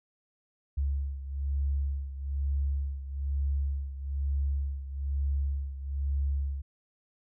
sine beating tone pair, 69.3 / 70.4 Hz, C#2 / C#2, 0 / +27 cents, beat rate 1.1 Hz, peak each -29 / -34 dBFS, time 0.77-6.62 s, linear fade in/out 10 ms, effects none

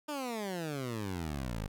15% pulse exponential sweep, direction down, 307.3 to 49 Hz, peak -29 dBFS, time 0.08-1.68 s, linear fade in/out 10 ms, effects none

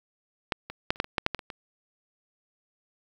clicks, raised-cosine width 0.3 ms, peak -9 / -21 / -6 / -30 / -7 / -25 / -8 / -6 / -13 / -23 / -21 dBFS, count 11, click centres 0.522 / 0.7 / 0.905 / 0.959 / 1.001 / 1.044 / 1.182 / 1.264 / 1.347 / 1.392 / 1.502 s, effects 8-bit

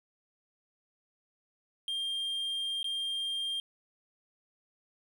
triangle tone with dropouts, 3198 Hz, G7, 34 cents sharp, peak -30 dBFS, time 1.88-3.6 s, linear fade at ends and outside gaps 1 ms, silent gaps 2.83-2.843 s, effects none

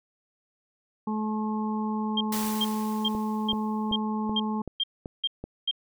harmonic tone, 215.2 Hz, A3, 38 cents flat, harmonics 1 / 2 / 4 / 5, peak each -27 / -38 / -35 / -38 dBFS, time 1.07-4.62 s, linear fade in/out 5 ms
sine tone bursts, 3194 Hz, G7, 32 cents sharp, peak -23 dBFS, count 9, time 2.17-5.712 s, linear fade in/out 5 ms, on 38 ms, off 400 ms
white noise with exponential decay, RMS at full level -32 dBFS, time 2.32-3.98 s, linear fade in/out 5 ms, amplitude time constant 360 ms
click train, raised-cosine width 2 ms, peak -22 dBFS, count 7, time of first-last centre 3.15-5.44 s, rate 2.62 Hz
effects none

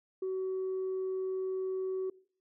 sine tone, 376.8 Hz, F#4, 32 cents sharp, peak -30 dBFS, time 0.22-2.1 s, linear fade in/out 5 ms, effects noise-tail reverb RT60 0.5 s tail -22 dB re dry + tanh soft clip ceiling -29 dBFS

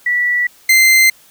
sine / 40% pulse tone pair in turn, 1950 / 2079 Hz, B6 / C7, -23 / -12 cents, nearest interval minor second, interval 111 cents, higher second, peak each -12 / -6 dBFS, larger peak second, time 0.06-0.47 / 0.69-1.1 s, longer neither, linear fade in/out 5 ms, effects white hiss -47 dBFS RMS until 1.3 s

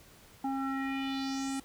square tone with low-pass filter sweep, 269.8 Hz, C#4, 47 cents flat, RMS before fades -34 dBFS, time 0.44-1.6 s, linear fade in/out 5 ms, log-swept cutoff 870 to 9500 Hz, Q 3.2, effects pink hiss -57 dBFS RMS until 1.64 s

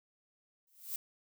violet noise with exponential growth, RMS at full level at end -35 dBFS, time 0.67-0.96 s, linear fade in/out 2 ms, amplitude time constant 61 ms, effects none

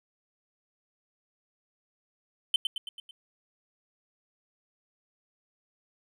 triangle tone with echo, 3072 Hz, G7, 36 cents flat, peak -19 dBFS, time 2.54-2.56 s, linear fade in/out 2 ms, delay 110 ms, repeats 5, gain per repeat -5 dB, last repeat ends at 3.11 s, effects none

